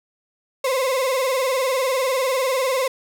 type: tone with vibrato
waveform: 35% pulse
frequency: 523.3 Hz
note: C5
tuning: in tune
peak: -17 dBFS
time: 0.64-2.88 s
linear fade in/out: 5 ms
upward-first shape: triangle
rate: 20 Hz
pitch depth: 110 cents each way
effects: none